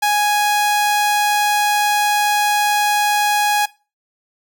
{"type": "tone", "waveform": "sawtooth", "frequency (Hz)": 830.6, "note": "G#5", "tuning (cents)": 0, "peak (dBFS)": -10, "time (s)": [0.02, 3.66], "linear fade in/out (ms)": 10, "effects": ["noise-tail reverb RT60 0.3 s tail -20 dB re dry"]}